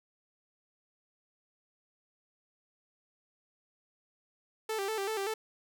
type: tone with vibrato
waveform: sawtooth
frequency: 415.3 Hz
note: G#4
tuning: in tune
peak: -28 dBFS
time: 4.69-5.34 s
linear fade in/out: 5 ms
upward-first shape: square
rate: 5.2 Hz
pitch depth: 96 cents each way
effects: none